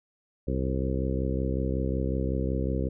harmonic tone with a mistuned harmonic, 65.41 Hz, C2, in tune, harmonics 1 / 2 / 3 / 4 / 5 / 6 / 7 / 8, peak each -29 / -32 / -34 / -35 / -36 / -37 / -37 / -38 dBFS, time 0.47-2.89 s, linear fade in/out 10 ms, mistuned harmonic 8, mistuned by +21 cents, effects none

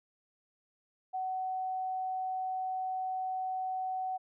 sine tone, 750 Hz, F#5, 23 cents sharp, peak -32 dBFS, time 1.13-4.18 s, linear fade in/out 20 ms, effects none

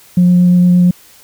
sine tone with vibrato, 178.2 Hz, F3, 35 cents sharp, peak -4 dBFS, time 0.17-0.91 s, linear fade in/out 5 ms, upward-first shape sine, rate 8.7 Hz, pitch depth 8 cents each way, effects tanh soft clip ceiling -2 dBFS + white hiss -43 dBFS RMS until 1.23 s

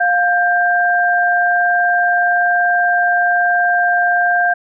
sine tone pair together, 706 / 1584.9 Hz, F5 / G6, +19 / +19 cents, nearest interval octave + major second, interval 1400 cents, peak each -14 dBFS, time 0-4.54 s, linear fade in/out 10 ms, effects none

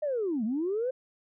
sine linear two-way sweep, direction down then up, 622.3 to 204.9 to 529 Hz, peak -26 dBFS, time 0.02-0.91 s, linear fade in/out 10 ms, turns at 0.44 s, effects tanh soft clip ceiling -22 dBFS

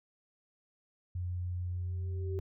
sine tone, 89.3 Hz, F2, 39 cents sharp, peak -33 dBFS, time 1.15-2.4 s, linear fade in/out 5 ms
sine tone with exponential growth, 384.7 Hz, G4, 33 cents flat, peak -35 dBFS, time 1.65-2.39 s, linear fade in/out 0 ms, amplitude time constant 160 ms
effects none

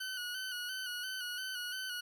20% pulse tone with vibrato, 1489 Hz, F#6, 11 cents sharp, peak -33 dBFS, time 0-2.01 s, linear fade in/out 10 ms, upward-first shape square, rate 2.9 Hz, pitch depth 38 cents each way, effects none

